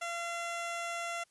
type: tone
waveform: 15% pulse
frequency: 684 Hz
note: F5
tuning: 36 cents flat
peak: -29 dBFS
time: 0.01-1.24 s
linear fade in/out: 10 ms
effects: white hiss -70 dBFS RMS until 1.3 s + resampled to 24000 Hz